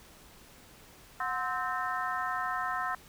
harmonic tone with a mistuned harmonic, 260 Hz, C4, 11 cents flat, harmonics 3 / 4 / 5 / 6 / 7, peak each -37 / -35 / -35 / -40 / -38 dBFS, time 1.2-2.95 s, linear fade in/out 2 ms, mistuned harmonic 3, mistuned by -110 cents, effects pink hiss -55 dBFS RMS until 3.08 s

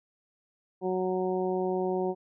harmonic tone, 185 Hz, F#3, in tune, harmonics 1 / 2 / 3 / 4 / 5, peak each -34 / -28 / -36 / -35 / -40 dBFS, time 0.81-2.15 s, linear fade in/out 50 ms, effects none

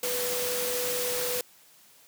sine tone in noise, 493.9 Hz, B4, in tune, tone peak -31 dBFS, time 0.03-1.41 s, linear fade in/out 2 ms, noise white, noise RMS -31 dBFS, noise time 0.03-1.41 s, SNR -3 dB, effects white hiss -57 dBFS RMS until 2.07 s + high-pass 100 Hz 12 dB/octave

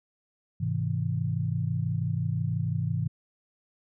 sine chord, Ab augmented, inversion none, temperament just, 103.83 / 129.78 / 162.23 Hz, Ab2 / C3 / E3, 0 / -14 / -27 cents, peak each -30 dBFS, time 0.6-3.08 s, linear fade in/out 10 ms, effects none

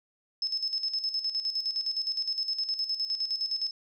sine tone with tremolo, 5210 Hz, E8, 21 cents flat, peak -26 dBFS, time 0.42-3.71 s, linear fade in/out 2 ms, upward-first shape square, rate 9.7 Hz, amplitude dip 65%, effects none

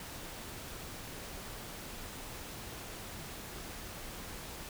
pink noise, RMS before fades -45 dBFS, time 0-4.69 s, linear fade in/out 2 ms, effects none

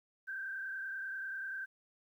sine tone with frequency modulation, 1568 Hz, G6, in tune, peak -38 dBFS, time 0.27-1.66 s, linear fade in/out 20 ms, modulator 30.3 Hz, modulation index 1.5, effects 12-bit

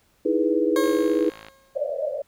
sine chord, E major seventh, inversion third, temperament equal with one note detuned, 311.1 / 329.6 / 415.3 / 491.3 Hz, D#4 / E4 / G#4 / B4, 0 / 0 / 0 / -9 cents, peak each -24 dBFS, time 0.25-1.3 s, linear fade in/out 10 ms
20% pulse tone with exponential decay, 540 Hz, C#5, 45 cents flat, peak -18 dBFS, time 0.76-1.78 s, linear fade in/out 1 ms, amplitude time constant 220 ms
click train, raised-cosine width 0.3 ms, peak -24 dBFS, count 36, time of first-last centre 0.84-1.485 s, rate 54.3 Hz
white band-pass noise, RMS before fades -27 dBFS, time 1.75-2.22 s, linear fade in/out 10 ms, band 530 to 610 Hz, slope 96 dB/octave
effects pink hiss -63 dBFS RMS until 2.27 s

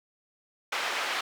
white band-pass noise, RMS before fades -31 dBFS, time 0.72-1.21 s, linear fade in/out 5 ms, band 600 to 2600 Hz, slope 12 dB/octave, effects none

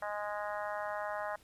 harmonic tone, 207.7 Hz, G#3, in tune, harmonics 3 / 4 / 5 / 6 / 7 / 8 / 9, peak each -39 / -41 / -43 / -45 / -46 / -47 / -48 dBFS, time 0.02-1.36 s, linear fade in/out 5 ms, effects pink hiss -63 dBFS RMS until 1.43 s + resampled to 32000 Hz

